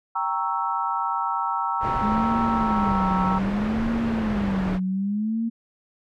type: chord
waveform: sine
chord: G diminished seventh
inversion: none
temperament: equal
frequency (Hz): 784 / 932.3 / 1108.7 / 1318.5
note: G5 / Bb5 / Db6 / Fb6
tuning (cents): 0 / 0 / 0 / 0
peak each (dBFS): -30 / -26 / -31 / -27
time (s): 0.15-3.39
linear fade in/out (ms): 10
type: low-pass noise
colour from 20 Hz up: pink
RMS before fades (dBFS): -30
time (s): 1.8-4.8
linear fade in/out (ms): 50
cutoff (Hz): 1700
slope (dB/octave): 12
type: tone with vibrato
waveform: sine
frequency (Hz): 206.6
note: G#3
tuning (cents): -9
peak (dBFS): -22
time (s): 2.02-5.5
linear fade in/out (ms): 20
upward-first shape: sine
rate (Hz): 0.64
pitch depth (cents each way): 190
effects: none